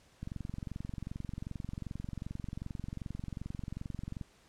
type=click train; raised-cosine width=5 ms; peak=-27 dBFS; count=91; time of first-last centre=0.23-4.212 s; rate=22.6 Hz; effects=pink hiss -64 dBFS RMS until 4.48 s + low-pass 9000 Hz 12 dB/octave